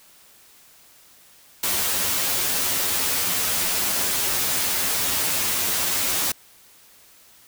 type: noise with comb filter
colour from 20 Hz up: white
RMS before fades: -23 dBFS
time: 1.63-6.32 s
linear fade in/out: 5 ms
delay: 11 ms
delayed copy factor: +0.8
effects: white hiss -52 dBFS RMS until 7.47 s

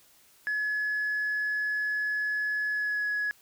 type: tone with pitch glide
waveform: sine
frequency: 1700 to 1683.4 Hz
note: G#6 to G#6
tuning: +40 to +23 cents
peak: -25 dBFS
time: 0.47-3.31 s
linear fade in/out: 0 ms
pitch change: -17 cents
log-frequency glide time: 2.71-3.06 s
effects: tanh soft clip ceiling -24 dBFS + white hiss -60 dBFS RMS until 3.41 s

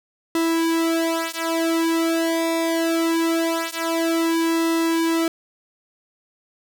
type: tone with flanger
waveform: sawtooth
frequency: 329.6 Hz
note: E4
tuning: in tune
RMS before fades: -21 dBFS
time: 0.35-5.28 s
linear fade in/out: 2 ms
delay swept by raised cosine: 1.3 to 5.4 ms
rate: 0.23 Hz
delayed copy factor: -1
effects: none

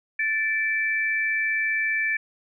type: tone pair together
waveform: sine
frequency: 1760 / 2325 Hz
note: A6 / D7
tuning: 0 / -18 cents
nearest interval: perfect fourth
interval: 482 cents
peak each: -24 / -25 dBFS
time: 0.19-2.17 s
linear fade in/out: 5 ms
effects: none

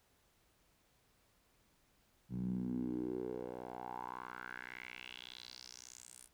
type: tone with band-pass filter sweep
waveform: 10% pulse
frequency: 61.74 Hz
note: B1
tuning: in tune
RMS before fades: -44 dBFS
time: 2.29-6.29 s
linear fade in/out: 50 ms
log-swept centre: 150 to 10000 Hz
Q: 4.4
effects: pink hiss -73 dBFS RMS until 6.33 s

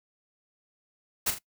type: noise with echo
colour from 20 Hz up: white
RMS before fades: -26 dBFS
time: 1.26-1.31 s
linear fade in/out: 10 ms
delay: 39 ms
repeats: 2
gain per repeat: -8 dB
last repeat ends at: 1.388 s
effects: noise-tail reverb RT60 0.1 s tail -20 dB re dry

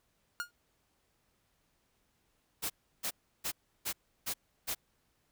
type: tone with exponential decay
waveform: 45% pulse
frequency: 1426 Hz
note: F6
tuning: 36 cents sharp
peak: -30 dBFS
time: 0.4-0.51 s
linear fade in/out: 0 ms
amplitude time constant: 22 ms
type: noise bursts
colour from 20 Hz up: white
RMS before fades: -35 dBFS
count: 6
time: 2.62-4.75 s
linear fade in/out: 20 ms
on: 80 ms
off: 330 ms
effects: pink hiss -75 dBFS RMS until 5.31 s

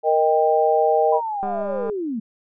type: chord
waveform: sine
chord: Eb major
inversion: second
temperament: equal with one note detuned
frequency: 466.2 / 622.3 / 791.3 Hz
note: Bb4 / Eb5 / G5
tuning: 0 / 0 / +16 cents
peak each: -19 dBFS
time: 0.03-1.21 s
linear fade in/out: 50 ms
type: linear sweep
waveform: sine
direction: down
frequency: 999 to 207.7 Hz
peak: -23 dBFS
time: 1.12-2.2 s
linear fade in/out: 10 ms
type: click train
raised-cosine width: 1 ms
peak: -18 dBFS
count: 95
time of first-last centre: 1.43-1.898 s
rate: 201 Hz
effects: none

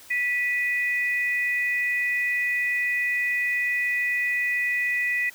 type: tone pair together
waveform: sine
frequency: 1961.9 / 2489 Hz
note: B6 / D#7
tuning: -12 / 0 cents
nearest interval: major third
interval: 412 cents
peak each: -23 / -28 dBFS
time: 0.1-5.3 s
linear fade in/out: 10 ms
effects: white hiss -48 dBFS RMS until 5.34 s

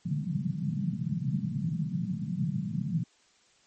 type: band-pass noise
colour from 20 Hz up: pink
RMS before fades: -31 dBFS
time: 0.05-3.04 s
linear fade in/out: 5 ms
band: 130 to 200 Hz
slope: 48 dB/octave
effects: white hiss -64 dBFS RMS until 3.66 s + MP3 32 kbps

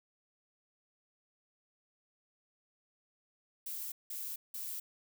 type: noise bursts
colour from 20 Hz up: violet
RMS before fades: -41 dBFS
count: 3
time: 3.66-4.8 s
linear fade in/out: 5 ms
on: 260 ms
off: 180 ms
effects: none

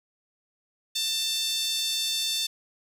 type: tone with high-pass filter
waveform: 5% pulse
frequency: 893 Hz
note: A5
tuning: 25 cents sharp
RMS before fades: -28 dBFS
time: 0.95-2.47 s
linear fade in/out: 10 ms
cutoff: 3700 Hz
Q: 4.1
effects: none

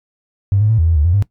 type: tone with pitch steps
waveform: triangle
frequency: 99.4 / 106.4 / 111.9 / 81.4 / 82.8 / 73.9 / 86.5 / 100.9 Hz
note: G2 / G#2 / A2 / E2 / E2 / D2 / F2 / G#2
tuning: +25 / +42 / +30 / -21 / +8 / +11 / -16 / -49 cents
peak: -6 dBFS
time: 0.52-1.224 s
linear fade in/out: 0 ms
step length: 88 ms
effects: noise-tail reverb RT60 0.1 s tail -20 dB re dry + tanh soft clip ceiling -8 dBFS

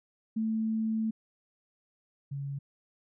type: tone pair in turn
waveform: sine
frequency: 221 / 139.62 Hz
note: A3 / C#3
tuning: +8 / +13 cents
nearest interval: minor sixth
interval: 795 cents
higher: first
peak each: -27 / -33 dBFS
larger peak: first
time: 0.36-1.11 / 2.31-2.59 s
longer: first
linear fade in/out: 10 ms
effects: none

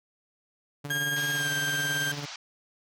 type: tone with tremolo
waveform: sawtooth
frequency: 144.5 Hz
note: D3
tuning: 28 cents flat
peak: -28 dBFS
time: 0.84-2.26 s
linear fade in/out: 10 ms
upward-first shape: triangle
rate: 18 Hz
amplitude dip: 65%
type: tone with pitch glide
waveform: 35% pulse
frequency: 1622 to 1580.4 Hz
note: G#6 to G6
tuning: -41 to +14 cents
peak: -25 dBFS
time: 0.9-2.12 s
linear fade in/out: 5 ms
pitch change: -45 cents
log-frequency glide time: 1.34-1.49 s
type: band-pass noise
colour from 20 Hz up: white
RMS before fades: -41 dBFS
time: 1.16-2.36 s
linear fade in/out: 2 ms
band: 630 to 6200 Hz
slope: 48 dB/octave
effects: none

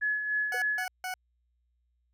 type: tone with tremolo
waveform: sine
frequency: 1700 Hz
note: G#6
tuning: 40 cents sharp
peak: -25 dBFS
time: 0.01-0.85 s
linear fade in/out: 20 ms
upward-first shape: sine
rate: 3.4 Hz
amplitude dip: 50%
type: tone bursts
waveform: 20% pulse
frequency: 740 Hz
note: F#5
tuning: in tune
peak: -28 dBFS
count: 3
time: 0.52-1.14 s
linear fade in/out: 2 ms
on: 100 ms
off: 160 ms
type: tone with exponential decay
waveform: sine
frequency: 492.7 Hz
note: B4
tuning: 4 cents flat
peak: -32 dBFS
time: 0.54-0.62 s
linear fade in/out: 5 ms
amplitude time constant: 16 ms
effects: added 60 Hz sine -70 dBFS peak until 2.13 s

